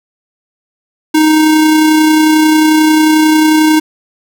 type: tone with amplitude modulation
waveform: square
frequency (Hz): 311.1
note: D#4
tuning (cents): 0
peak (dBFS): -5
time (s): 1.14-3.8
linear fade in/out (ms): 10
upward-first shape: sine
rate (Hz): 31.2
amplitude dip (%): 25
effects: none